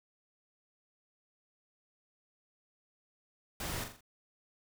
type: noise with echo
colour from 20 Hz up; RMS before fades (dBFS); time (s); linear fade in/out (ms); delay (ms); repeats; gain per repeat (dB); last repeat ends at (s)
pink; -39; 3.6-3.84; 2; 42; 4; -6; 4.008
effects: none